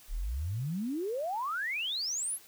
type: exponential sweep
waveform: sine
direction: up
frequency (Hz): 32.81 to 11840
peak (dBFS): -31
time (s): 0.08-2.39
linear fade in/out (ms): 50
effects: white hiss -56 dBFS RMS until 2.47 s